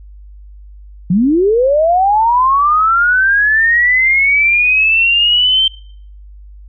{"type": "linear sweep", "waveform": "sine", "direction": "up", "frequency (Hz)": [164.81, 3136], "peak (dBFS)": -8, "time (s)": [1.1, 5.68], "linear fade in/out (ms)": 5, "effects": ["noise-tail reverb RT60 0.6 s tail -24 dB re dry", "added 50 Hz sine -33 dBFS peak until 6.68 s"]}